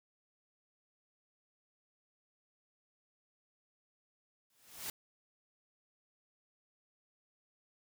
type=noise with exponential growth; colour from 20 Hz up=white; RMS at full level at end=-38 dBFS; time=4.5-4.9 s; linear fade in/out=2 ms; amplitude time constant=86 ms; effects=none